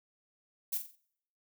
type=noise with echo; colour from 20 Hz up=violet; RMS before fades=-33 dBFS; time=0.72-0.78 s; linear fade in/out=10 ms; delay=45 ms; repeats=4; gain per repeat=-8 dB; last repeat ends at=0.96 s; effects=noise-tail reverb RT60 0.7 s tail -24 dB re dry